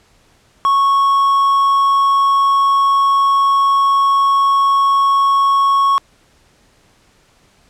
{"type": "tone with quantisation", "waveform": "triangle", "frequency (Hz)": 1104, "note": "C#6", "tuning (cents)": -7, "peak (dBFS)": -8, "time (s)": [0.65, 5.98], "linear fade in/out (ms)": 0, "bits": 6, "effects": ["pink hiss -53 dBFS RMS until 7.69 s", "low-pass 9000 Hz 12 dB/octave"]}